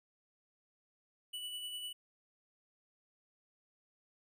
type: tone with tremolo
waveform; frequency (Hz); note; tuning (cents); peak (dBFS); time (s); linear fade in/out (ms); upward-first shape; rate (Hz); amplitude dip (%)
square; 2960; F#7; 0; -40; 1.33-1.93; 10; sine; 10; 35
effects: none